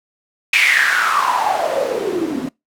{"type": "noise with band-pass filter sweep", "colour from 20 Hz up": "white", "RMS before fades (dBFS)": -17, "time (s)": [0.53, 2.49], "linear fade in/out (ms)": 5, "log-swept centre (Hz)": [2500, 240], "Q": 7.6, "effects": ["noise-tail reverb RT60 0.2 s tail -24 dB re dry"]}